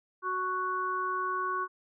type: harmonic tone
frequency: 370 Hz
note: F#4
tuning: in tune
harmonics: 1 / 3 / 4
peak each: -38 / -30 / -36 dBFS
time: 0.22-1.68 s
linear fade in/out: 50 ms
effects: none